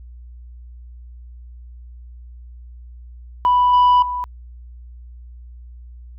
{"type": "tone with level steps", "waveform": "sine", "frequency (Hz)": 987.8, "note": "B5", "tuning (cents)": 0, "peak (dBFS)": [-10, -7, -21], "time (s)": [3.45, 4.24], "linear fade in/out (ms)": 0, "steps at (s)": [3.73, 4.02], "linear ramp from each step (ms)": 5, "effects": ["tanh soft clip ceiling -9 dBFS", "added 60 Hz sine -36 dBFS peak until 6.18 s"]}